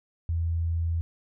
sine tone, 83.3 Hz, E2, 19 cents sharp, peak -24 dBFS, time 0.29-1.01 s, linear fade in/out 0 ms, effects none

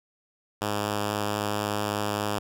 5% pulse tone with vibrato, 103.83 Hz, G#2, in tune, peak -15 dBFS, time 0.61-2.39 s, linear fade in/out 10 ms, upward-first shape triangle, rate 4.4 Hz, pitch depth 8 cents each way, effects none

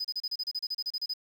sine tone bursts, 5000 Hz, D#8, 8 cents sharp, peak -27 dBFS, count 15, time 0-1.138 s, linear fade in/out 10 ms, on 46 ms, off 32 ms, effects tanh soft clip ceiling -28 dBFS + 9-bit

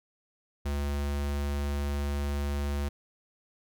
square tone, 71.5 Hz, D2, 46 cents flat, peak -29 dBFS, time 0.65-2.89 s, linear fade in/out 10 ms, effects none

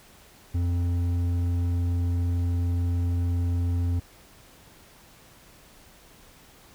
triangle tone with hard clipping, 87.31 Hz, F2, in tune, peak -24 dBFS, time 0.54-4 s, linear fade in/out 10 ms, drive 10 dB, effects pink hiss -53 dBFS RMS until 6.74 s

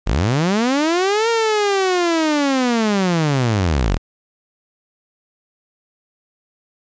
sawtooth linear two-way sweep, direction up then down, 36.32 to 466.2 to 36.32 Hz, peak -11 dBFS, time 0.06-3.98 s, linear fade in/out 20 ms, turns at 1.29 s, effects resampled to 16000 Hz + 8-bit

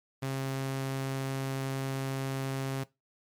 sawtooth tone, 134.5 Hz, C3, 48 cents sharp, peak -27 dBFS, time 0.22-2.84 s, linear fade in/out 10 ms, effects noise-tail reverb RT60 0.2 s tail -18 dB re dry + MP3 96 kbps

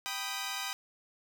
10% pulse chord, G augmented, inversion none, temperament equal, 784 / 987.8 / 1244.5 Hz, G5 / B5 / D#6, 0 / 0 / 0 cents, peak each -31 dBFS, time 0.06-0.73 s, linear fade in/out 0 ms, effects none

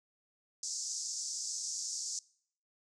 pink band-pass noise, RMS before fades -39 dBFS, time 0.63-2.19 s, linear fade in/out 2 ms, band 5200 to 7600 Hz, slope 48 dB/octave, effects noise-tail reverb RT60 0.6 s tail -23 dB re dry

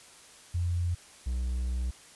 sine / triangle tone pair in turn, 87.31 / 62.29 Hz, F2 / B1, 0 / +15 cents, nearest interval tritone, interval 585 cents, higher first, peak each -26 dBFS, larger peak neither, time 0.54-0.95 / 1.26-1.91 s, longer second, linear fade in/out 10 ms, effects white hiss -53 dBFS RMS until 2.15 s + resampled to 24000 Hz

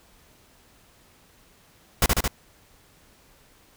pink noise with echo, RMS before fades -18 dBFS, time 2.02-2.06 s, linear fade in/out 2 ms, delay 73 ms, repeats 3, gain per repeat -2 dB, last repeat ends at 2.279 s, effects pink hiss -57 dBFS RMS until 3.76 s

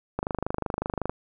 click train, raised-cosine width 1 ms, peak -13 dBFS, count 24, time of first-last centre 0.19-1.096 s, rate 25.4 Hz, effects none

